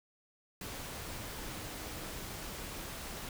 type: tone in noise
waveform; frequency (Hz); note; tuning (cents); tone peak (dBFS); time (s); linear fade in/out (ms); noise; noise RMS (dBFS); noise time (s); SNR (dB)
sine; 310; D#4; -6; -52; 1.41-2.05; 2; pink; -43; 0.61-3.29; -12
effects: none